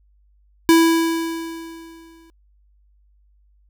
square tone with exponential decay, 329.6 Hz, E4, in tune, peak -9 dBFS, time 0.69-2.3 s, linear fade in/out 0 ms, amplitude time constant 350 ms, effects added 50 Hz sine -54 dBFS peak until 3.69 s

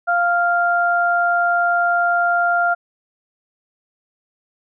sine tone pair together, 697.5 / 1395 Hz, F5 / F6, -2 / -2 cents, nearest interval octave, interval 1200 cents, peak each -17 dBFS, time 0.07-2.75 s, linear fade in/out 20 ms, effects none

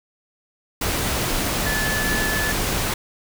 sine tone in noise, 1733 Hz, A6, 27 cents flat, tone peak -24 dBFS, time 1.66-2.52 s, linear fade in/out 5 ms, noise pink, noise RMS -23 dBFS, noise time 0.81-2.94 s, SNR -4 dB, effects none

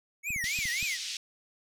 square tone with vibrato, 2179 Hz, C#7, 30 cents flat, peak -31 dBFS, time 0.23-0.98 s, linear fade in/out 50 ms, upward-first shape triangle, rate 3.7 Hz, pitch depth 290 cents each way
clicks, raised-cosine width 5 ms, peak -31 dBFS, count 6, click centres 0.305 / 0.362 / 0.441 / 0.589 / 0.655 / 0.828 s
white band-pass noise, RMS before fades -37 dBFS, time 0.44-1.17 s, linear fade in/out 2 ms, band 2500 to 6200 Hz, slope 24 dB/octave
effects none

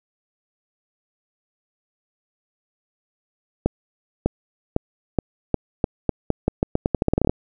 accelerating click train, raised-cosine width 2 ms, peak -4 dBFS, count 21, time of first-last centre 3.66-7.295 s, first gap 600 ms, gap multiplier 0.84, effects none

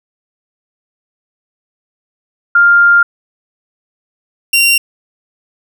sine / sawtooth tone pair in turn, 1400 / 2761 Hz, F6 / F7, +4 / -20 cents, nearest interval octave, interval 1176 cents, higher second, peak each -4 dBFS, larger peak neither, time 2.55-3.03 / 4.53-4.78 s, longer first, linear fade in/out 5 ms, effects none

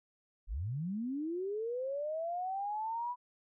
sine linear sweep, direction up, 36.31 to 992 Hz, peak -34 dBFS, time 0.47-3.16 s, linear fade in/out 50 ms, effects none

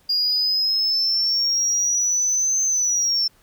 sine exponential two-way sweep, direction up then down, 4824 to 6260 to 5350 Hz, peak -16 dBFS, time 0.09-3.28 s, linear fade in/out 10 ms, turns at 2.64 s, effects tanh soft clip ceiling -15 dBFS + pink hiss -58 dBFS RMS until 3.42 s

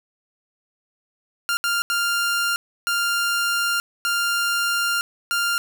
sawtooth tone bursts at uneven times, 1396.9 Hz, F6, in tune, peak -16 dBFS, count 6, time 1.49-1.57 / 1.64-1.82 / 1.9-2.56 / 2.87-3.8 / 4.05-5.01 / 5.31-5.58 s, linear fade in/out 0 ms, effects none

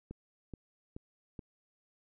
click train, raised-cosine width 3 ms, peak -30 dBFS, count 4, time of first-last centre 0.11-1.392 s, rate 2.34 Hz, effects none

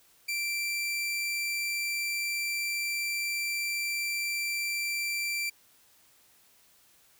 sawtooth tone, 2349 Hz, D7, in tune, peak -26 dBFS, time 0.28-5.5 s, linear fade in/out 10 ms, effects white hiss -62 dBFS RMS until 7.19 s

